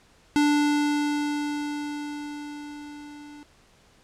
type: tone with level ramp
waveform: square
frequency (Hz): 293.7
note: D4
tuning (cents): 0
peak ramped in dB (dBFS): -18 to -43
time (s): 0.36-3.43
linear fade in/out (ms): 0
effects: pink hiss -58 dBFS RMS until 4.03 s + low-pass 8000 Hz 12 dB/octave